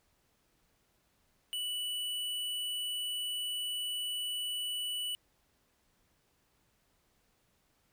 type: tone with hard clipping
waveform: sine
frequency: 2960 Hz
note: F#7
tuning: in tune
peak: -35 dBFS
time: 1.53-5.15 s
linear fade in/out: 0 ms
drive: 15 dB
effects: pink hiss -73 dBFS RMS until 7.92 s